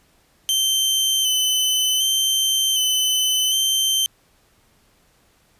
sawtooth tone with vibrato, 3075 Hz, G7, 34 cents flat, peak -14 dBFS, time 0.49-4.06 s, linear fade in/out 0 ms, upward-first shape square, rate 0.66 Hz, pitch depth 23 cents each way, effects pink hiss -59 dBFS RMS until 5.59 s + resampled to 32000 Hz

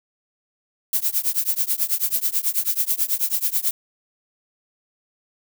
violet noise with tremolo, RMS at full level -18 dBFS, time 0.93-3.71 s, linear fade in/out 2 ms, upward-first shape triangle, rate 9.2 Hz, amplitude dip 100%, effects none

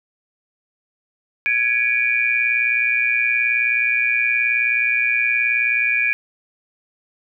sine tone cluster, 1668 / 2291 / 2410 Hz, G#6 / D7 / D7, +7 / -44 / +44 cents, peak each -23 / -21 / -18 dBFS, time 1.46-6.13 s, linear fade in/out 0 ms, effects none

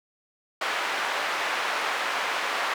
white band-pass noise, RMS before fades -28 dBFS, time 0.61-2.74 s, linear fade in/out 5 ms, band 640 to 1900 Hz, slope 12 dB/octave, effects none

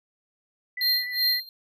sine tone with vibrato, 1975.5 Hz, B6, in tune, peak -30 dBFS, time 0.77-1.4 s, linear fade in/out 5 ms, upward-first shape square, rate 10 Hz, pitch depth 14 cents each way
square tone with tremolo, 4186 Hz, C8, in tune, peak -20 dBFS, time 0.81-1.49 s, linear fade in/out 2 ms, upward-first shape sine, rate 2.7 Hz, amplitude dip 95%
effects none

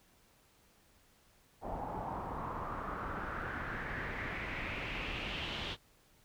pink noise with low-pass filter sweep, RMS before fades -40 dBFS, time 1.61-5.77 s, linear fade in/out 50 ms, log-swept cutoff 780 to 3400 Hz, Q 3.8, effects pink hiss -67 dBFS RMS until 6.24 s

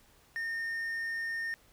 triangle tone, 1827 Hz, A#6, 35 cents flat, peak -31 dBFS, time 0.36-1.54 s, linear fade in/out 0 ms, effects pink hiss -63 dBFS RMS until 1.72 s

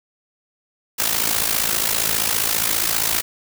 white noise with amplitude modulation, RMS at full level -17 dBFS, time 0.98-3.22 s, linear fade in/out 20 ms, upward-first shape sine, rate 55 Hz, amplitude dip 75%, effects none

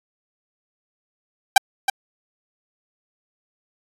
sawtooth tone with echo, 784 Hz, G5, in tune, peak -3 dBFS, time 1.56-1.58 s, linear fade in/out 5 ms, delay 320 ms, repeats 1, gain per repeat -9 dB, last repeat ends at 1.9 s, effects resampled to 32000 Hz

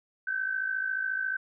sine tone pair together, 1530 / 1584.2 Hz, G6 / G6, -42 / +18 cents, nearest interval minor second, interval 60 cents, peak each -29 / -34 dBFS, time 0.27-1.37 s, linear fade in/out 5 ms, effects none

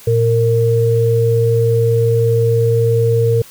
sine tone pair together, 115.2 / 460.8 Hz, A#2 / A#4, -20 / -20 cents, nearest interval 2 octaves, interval 2400 cents, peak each -13 dBFS, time 0.07-3.42 s, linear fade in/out 5 ms, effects white hiss -40 dBFS RMS until 3.5 s

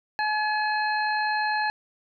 harmonic tone with a mistuned harmonic, 851 Hz, G#5, 42 cents sharp, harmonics 1 / 2 / 3 / 5, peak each -25 / -27 / -36 / -35 dBFS, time 0.19-1.7 s, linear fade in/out 0 ms, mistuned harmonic 5, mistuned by -31 cents, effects none

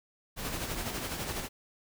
pink noise with tremolo, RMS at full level -34 dBFS, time 0.36-1.49 s, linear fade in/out 50 ms, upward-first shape sine, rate 12 Hz, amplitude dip 45%, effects none

